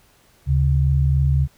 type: tone pair together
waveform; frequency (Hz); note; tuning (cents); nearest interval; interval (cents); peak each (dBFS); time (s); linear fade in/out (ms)
sine; 73.42 / 136.89; D2 / C#3; 0 / -21; major seventh; 1079; -17; 0.46-1.48; 50
effects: pink hiss -56 dBFS RMS until 1.57 s